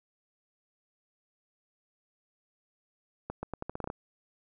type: accelerating click train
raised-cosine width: 1 ms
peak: -21 dBFS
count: 10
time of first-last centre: 3.3-3.901 s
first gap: 130 ms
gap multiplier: 0.82
effects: none